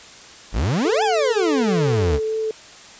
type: exponential two-way sweep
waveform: 40% pulse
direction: up then down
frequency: 41.91 to 880 to 65.3 Hz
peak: -17 dBFS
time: 0.52-2.2 s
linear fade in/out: 50 ms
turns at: 1.03 s
type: tone with vibrato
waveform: sine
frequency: 438.9 Hz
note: A4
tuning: 4 cents flat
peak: -20 dBFS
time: 0.85-2.51 s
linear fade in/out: 2 ms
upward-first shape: triangle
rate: 4.1 Hz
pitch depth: 9 cents each way
effects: white hiss -42 dBFS RMS until 2.99 s + resampled to 16000 Hz